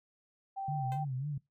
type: tone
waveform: sine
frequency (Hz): 780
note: G5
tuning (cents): -9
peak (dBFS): -35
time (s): 0.56-1.05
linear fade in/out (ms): 20
type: tone with vibrato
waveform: sine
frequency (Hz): 137.8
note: C#3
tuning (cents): -10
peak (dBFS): -33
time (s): 0.68-1.38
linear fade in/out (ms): 5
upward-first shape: sine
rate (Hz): 3.7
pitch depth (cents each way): 140
type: tone with exponential decay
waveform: 10% pulse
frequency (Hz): 517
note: C5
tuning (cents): -21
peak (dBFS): -37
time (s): 0.92-1.05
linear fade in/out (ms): 0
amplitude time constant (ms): 27
effects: noise-tail reverb RT60 0.2 s tail -23 dB re dry